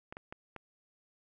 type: clicks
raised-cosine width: 0.5 ms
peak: -28 dBFS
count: 4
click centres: 0.125 / 0.169 / 0.325 / 0.563 s
effects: none